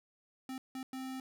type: tone bursts at uneven times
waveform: square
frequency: 261.6 Hz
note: C4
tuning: in tune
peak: -40 dBFS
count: 3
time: 0.49-0.58 / 0.75-0.83 / 0.93-1.2 s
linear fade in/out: 2 ms
effects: none